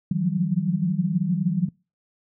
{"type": "tone cluster", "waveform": "sine", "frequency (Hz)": [157, 174, 180.6, 193], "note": ["D#3", "F3", "F#3", "G3"], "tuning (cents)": [16, -6, -42, -27], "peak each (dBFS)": -26, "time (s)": [0.11, 1.69], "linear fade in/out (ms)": 5, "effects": ["noise-tail reverb RT60 0.3 s tail -24 dB re dry"]}